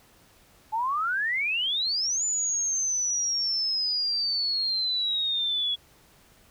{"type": "exponential two-way sweep", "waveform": "sine", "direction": "up then down", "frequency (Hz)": [850, 7040, 3352], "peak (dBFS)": -24, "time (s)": [0.72, 5.76], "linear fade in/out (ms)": 20, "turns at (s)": 2.24, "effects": ["pink hiss -58 dBFS RMS until 6.5 s"]}